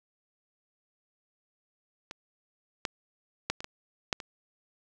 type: clicks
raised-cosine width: 0.2 ms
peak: -22 / -12 / -10 / -22 / -21 / -9 / -22 dBFS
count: 7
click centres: 2.111 / 2.852 / 3.5 / 3.605 / 3.644 / 4.128 / 4.202 s
effects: none